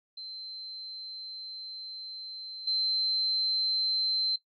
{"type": "tone with level steps", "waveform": "sine", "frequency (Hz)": 4100, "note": "C8", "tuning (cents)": -36, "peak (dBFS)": [-39, -26], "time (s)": [0.17, 4.36], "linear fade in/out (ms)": 5, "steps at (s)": 2.67, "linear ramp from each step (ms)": 5, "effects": ["noise-tail reverb RT60 0.1 s tail -17 dB re dry"]}